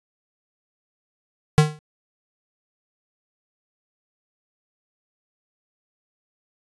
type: tone with exponential decay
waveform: square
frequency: 152.3 Hz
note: D#3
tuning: 37 cents flat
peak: -8 dBFS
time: 1.58-1.79 s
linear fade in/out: 0 ms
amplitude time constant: 45 ms
effects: resampled to 24000 Hz